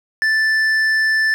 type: tone with hard clipping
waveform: sine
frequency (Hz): 1760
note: A6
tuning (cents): 0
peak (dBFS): -15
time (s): 0.22-1.34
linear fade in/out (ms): 0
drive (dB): 6
effects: none